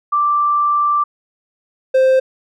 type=tone pair in turn; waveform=sine / triangle; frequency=1174.7 / 523.3 Hz; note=D6 / C5; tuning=0 / 0 cents; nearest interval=octave + major second; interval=1400 cents; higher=first; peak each=-12 / -7 dBFS; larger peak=second; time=0.12-1.04 / 1.94-2.2 s; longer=first; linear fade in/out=10 ms; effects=none